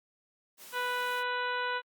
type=high-pass noise; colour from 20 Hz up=white; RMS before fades=-49 dBFS; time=0.57-1.24 s; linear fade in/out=50 ms; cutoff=160 Hz; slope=96 dB/octave
type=harmonic tone; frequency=493.9 Hz; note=B4; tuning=in tune; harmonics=1 / 2 / 3 / 4 / 5 / 6 / 7 / 8; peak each=-38 / -34 / -34 / -43 / -43 / -43 / -49 / -46 dBFS; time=0.72-1.82 s; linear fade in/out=50 ms
effects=Opus 48 kbps